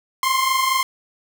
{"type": "tone pair together", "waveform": "sawtooth", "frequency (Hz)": [1046.5, 1071], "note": ["C6", "C6"], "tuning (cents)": [0, 40], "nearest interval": "unison", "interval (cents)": 40, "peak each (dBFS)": [-15, -18], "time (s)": [0.23, 0.83], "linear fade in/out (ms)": 2, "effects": ["8-bit"]}